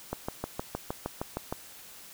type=click train; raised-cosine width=1 ms; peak=-17 dBFS; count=10; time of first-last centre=0.13-1.525 s; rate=6.45 Hz; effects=white hiss -49 dBFS RMS until 2.13 s